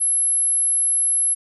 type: tone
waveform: sine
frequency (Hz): 11040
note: F9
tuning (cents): -21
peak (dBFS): -16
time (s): 0-1.35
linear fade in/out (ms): 20
effects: none